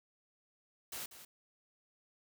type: noise with echo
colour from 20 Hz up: white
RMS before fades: -43 dBFS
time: 0.92-1.06 s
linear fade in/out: 5 ms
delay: 190 ms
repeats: 1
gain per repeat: -11 dB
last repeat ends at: 1.25 s
effects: none